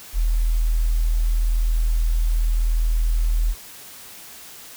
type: tone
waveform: sine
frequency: 40.45 Hz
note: E1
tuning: 32 cents flat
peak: -16 dBFS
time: 0.13-3.55 s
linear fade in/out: 50 ms
effects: white hiss -41 dBFS RMS until 4.76 s